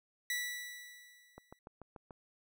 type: tone with exponential decay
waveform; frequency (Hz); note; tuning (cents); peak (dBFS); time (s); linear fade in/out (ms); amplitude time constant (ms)
sawtooth; 1958; B6; -15; -29; 0.3-1.59; 2; 280
type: click train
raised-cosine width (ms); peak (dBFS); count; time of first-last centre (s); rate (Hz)
1; -35; 6; 1.38-2.108; 6.87
effects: none